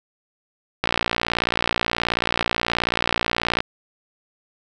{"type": "click train", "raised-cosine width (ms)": 0.3, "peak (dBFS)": -3, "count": 163, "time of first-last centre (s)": [0.84, 3.605], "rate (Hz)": 58.6, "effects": []}